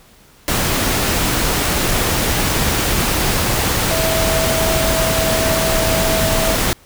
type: tone in noise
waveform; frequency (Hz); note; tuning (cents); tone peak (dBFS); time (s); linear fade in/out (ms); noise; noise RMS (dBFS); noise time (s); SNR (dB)
sine; 650; E5; -24; -19; 3.91-6.55; 0; pink; -17; 0.48-6.73; -5
effects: pink hiss -48 dBFS RMS until 6.85 s